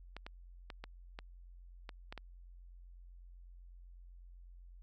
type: clicks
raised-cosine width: 0.3 ms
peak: -29 dBFS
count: 8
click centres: 0.166 / 0.265 / 0.702 / 0.84 / 1.189 / 1.892 / 2.125 / 2.177 s
effects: added 44 Hz sine -52 dBFS peak until 4.82 s